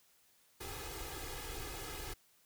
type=noise with comb filter; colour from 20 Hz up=pink; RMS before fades=-44 dBFS; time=0.6-2.14 s; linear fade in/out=10 ms; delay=2.4 ms; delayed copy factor=+0.9; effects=white hiss -69 dBFS RMS until 2.45 s